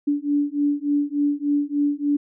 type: beating tone pair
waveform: sine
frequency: 287.7 / 291.1 Hz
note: D4 / D4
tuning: -36 / -15 cents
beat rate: 3.4 Hz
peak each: -22 dBFS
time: 0.07-2.17 s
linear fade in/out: 10 ms
effects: none